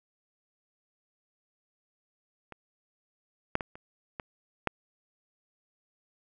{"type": "clicks", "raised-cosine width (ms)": 0.5, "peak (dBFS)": [-28, -10, -19, -30, -21, -11], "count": 6, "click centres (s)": [2.523, 3.554, 3.608, 3.755, 4.198, 4.673], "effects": []}